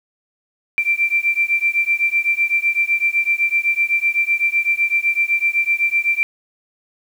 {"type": "beating tone pair", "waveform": "sine", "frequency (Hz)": [2349, 2356.9], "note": ["D7", "D7"], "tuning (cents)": [0, 6], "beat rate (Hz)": 7.9, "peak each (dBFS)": -18, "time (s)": [0.78, 6.23], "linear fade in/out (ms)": 0, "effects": ["7-bit"]}